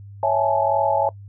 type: chord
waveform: sine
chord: A major seventh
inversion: first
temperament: equal with one note detuned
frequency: 554.4 / 659.3 / 830.6 / 873.4 Hz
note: C#5 / E5 / G#5 / A5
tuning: 0 / 0 / 0 / -13 cents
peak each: -22 dBFS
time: 0.23-1.09 s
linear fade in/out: 2 ms
effects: noise-tail reverb RT60 0.1 s tail -23 dB re dry + added 100 Hz sine -37 dBFS peak until 1.28 s